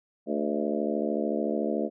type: harmonic tone with a mistuned harmonic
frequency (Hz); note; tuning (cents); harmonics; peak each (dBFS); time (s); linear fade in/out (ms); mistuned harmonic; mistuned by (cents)
73.6; D2; +4; 3 / 4 / 5 / 6 / 7 / 8 / 9; -31 / -32 / -33 / -34 / -34 / -35 / -36; 0.26-1.9; 50; 8; +42
effects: none

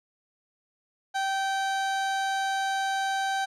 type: tone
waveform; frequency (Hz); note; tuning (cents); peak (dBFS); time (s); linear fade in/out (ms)
30% pulse; 777; G5; -16; -23; 1.14-3.46; 20
effects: low-pass 7000 Hz 12 dB/octave

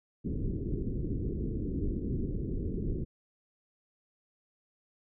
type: low-pass noise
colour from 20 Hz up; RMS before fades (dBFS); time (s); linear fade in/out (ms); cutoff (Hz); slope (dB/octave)
pink; -33; 0.24-3.05; 20; 410; 48
effects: none

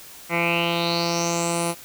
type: tone with low-pass filter sweep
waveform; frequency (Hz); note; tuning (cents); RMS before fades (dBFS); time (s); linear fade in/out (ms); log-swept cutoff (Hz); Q
10% pulse; 170; F3; -46; -23; 0.29-1.75; 50; 2000 to 11000; 6.1
effects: white hiss -43 dBFS RMS until 1.84 s

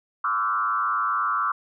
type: tone with frequency modulation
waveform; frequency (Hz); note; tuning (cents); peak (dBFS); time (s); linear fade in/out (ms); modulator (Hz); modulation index
sine; 1244.5; D#6; 0; -21; 0.24-1.52; 5; 107; 1.6
effects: none

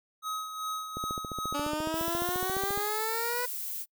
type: tone with tremolo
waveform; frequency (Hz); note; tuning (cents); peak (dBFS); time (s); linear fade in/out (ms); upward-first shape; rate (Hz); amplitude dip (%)
square; 1269; D#6; +34; -32; 0.22-1.73; 50; sine; 2.6; 55
type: click train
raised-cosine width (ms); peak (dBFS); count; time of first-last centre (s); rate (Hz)
2; -24; 27; 0.97-2.776; 14.4
type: exponential sweep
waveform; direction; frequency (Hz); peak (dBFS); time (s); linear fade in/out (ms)
15% pulse; up; 286.5 to 495.8; -24; 1.54-3.46; 10
type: noise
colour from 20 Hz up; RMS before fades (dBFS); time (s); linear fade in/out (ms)
violet; -36; 1.93-3.86; 50
effects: noise-tail reverb RT60 0.1 s tail -26 dB re dry

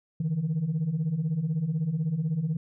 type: beating tone pair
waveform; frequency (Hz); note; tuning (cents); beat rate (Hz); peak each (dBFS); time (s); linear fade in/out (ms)
sine; 146.83 / 162.83; D3 / E3; 0 / -21; 16; -29 / -25; 0.2-2.57; 5
effects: tanh soft clip ceiling -21 dBFS

